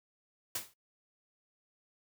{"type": "noise with exponential decay", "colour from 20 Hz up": "white", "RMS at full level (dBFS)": -32, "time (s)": [0.55, 0.74], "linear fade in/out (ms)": 5, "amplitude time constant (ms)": 40, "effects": ["noise-tail reverb RT60 0.1 s tail -21 dB re dry"]}